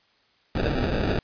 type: noise with sample-and-hold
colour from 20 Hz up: pink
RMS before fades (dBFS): -25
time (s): 0.55-1.19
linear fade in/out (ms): 2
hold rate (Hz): 1050
effects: white hiss -63 dBFS RMS until 1.23 s + resampled to 11025 Hz